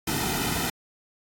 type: noise with comb filter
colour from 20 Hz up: pink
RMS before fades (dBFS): -27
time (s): 0.07-0.7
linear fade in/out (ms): 5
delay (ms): 1.8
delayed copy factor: -0.75
effects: AAC 64 kbps